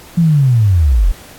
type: linear sweep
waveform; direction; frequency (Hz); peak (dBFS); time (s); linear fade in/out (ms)
sine; down; 174.61 to 35.99; -7; 0.17-1.12; 10
effects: pink hiss -38 dBFS RMS until 1.38 s + AAC 64 kbps